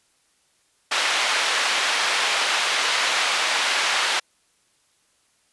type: band-pass noise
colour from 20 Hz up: white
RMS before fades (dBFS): -22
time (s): 0.91-4.2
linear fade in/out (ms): 10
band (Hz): 740 to 3400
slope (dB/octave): 12
effects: white hiss -64 dBFS RMS until 5.52 s + resampled to 24000 Hz